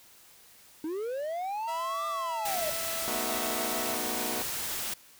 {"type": "linear two-way sweep", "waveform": "triangle", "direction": "up then down", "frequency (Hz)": [300, 1210, 592], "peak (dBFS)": -29, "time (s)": [0.84, 2.7], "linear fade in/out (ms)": 2, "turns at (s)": 2.07}
{"type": "tone", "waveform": "sawtooth", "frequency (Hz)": 660, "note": "E5", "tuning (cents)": 2, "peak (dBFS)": -33, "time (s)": [1.67, 3.95], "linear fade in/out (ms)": 20}
{"type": "noise", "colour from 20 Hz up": "white", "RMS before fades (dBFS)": -34, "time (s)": [2.45, 4.94], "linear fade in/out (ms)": 5}
{"type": "chord", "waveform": "15% pulse", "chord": "B dominant seventh", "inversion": "third", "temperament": "just", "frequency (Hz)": [222.2, 246.9, 308.7, 370.4], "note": ["A3", "B3", "D#4", "F#4"], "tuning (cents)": [17, 0, -14, 2], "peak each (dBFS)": -33, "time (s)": [3.08, 4.42], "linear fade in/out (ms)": 0}
{"effects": ["white hiss -56 dBFS RMS until 5.19 s"]}